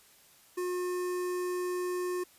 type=tone with notch filter; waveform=square; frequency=360 Hz; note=F#4; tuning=47 cents flat; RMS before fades=-33 dBFS; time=0.57-2.24 s; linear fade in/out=10 ms; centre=3500 Hz; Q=0.93; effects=white hiss -60 dBFS RMS until 2.38 s + resampled to 32000 Hz